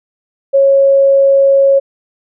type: tone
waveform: sine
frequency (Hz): 549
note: C#5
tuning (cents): -17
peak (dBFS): -5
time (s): 0.53-1.8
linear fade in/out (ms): 20
effects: none